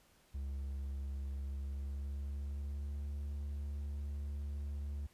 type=tone with pitch glide; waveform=triangle; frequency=68.8 to 71.72 Hz; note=C#2 to D2; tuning=-12 to -40 cents; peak=-36 dBFS; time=0.34-5.07 s; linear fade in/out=10 ms; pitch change=+72 cents; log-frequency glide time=1.46-3.1 s; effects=pink hiss -68 dBFS RMS until 5.13 s + resampled to 32000 Hz